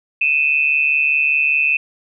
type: tone pair together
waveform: sine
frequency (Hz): 2500 / 2645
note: D#7 / E7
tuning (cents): +8 / +5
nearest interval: minor second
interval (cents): 97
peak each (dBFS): -16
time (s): 0.21-1.77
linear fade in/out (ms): 5
effects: none